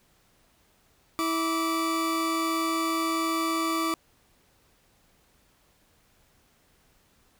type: tone pair together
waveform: 40% pulse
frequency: 326.2 / 1162.4 Hz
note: E4 / D6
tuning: -18 / -18 cents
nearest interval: octave + minor seventh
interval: 2200 cents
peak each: -27 dBFS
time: 1.19-3.94 s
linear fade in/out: 0 ms
effects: pink hiss -64 dBFS RMS until 7.39 s